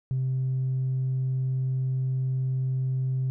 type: tone with tanh clipping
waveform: triangle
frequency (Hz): 130.5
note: C3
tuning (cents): -4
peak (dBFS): -24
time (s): 0.11-3.3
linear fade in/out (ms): 0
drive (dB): 5
effects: none